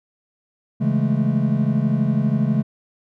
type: chord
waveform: triangle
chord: A major seventh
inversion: first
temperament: equal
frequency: 138.59 / 164.81 / 207.7 / 220 Hz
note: C#3 / E3 / G#3 / A3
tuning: 0 / 0 / 0 / 0 cents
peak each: -19 / -23 / -20 / -20 dBFS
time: 0.8-2.63 s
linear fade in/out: 20 ms
effects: none